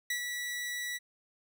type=tone with ADSR envelope; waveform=sawtooth; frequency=1949 Hz; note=B6; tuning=23 cents flat; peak=-26 dBFS; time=0.1-0.99 s; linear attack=4 ms; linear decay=86 ms; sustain=-5 dB; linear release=30 ms; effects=none